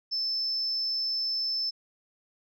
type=tone; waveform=sine; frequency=5274 Hz; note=E8; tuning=in tune; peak=-26 dBFS; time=0.11-1.71 s; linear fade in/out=20 ms; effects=tanh soft clip ceiling -22 dBFS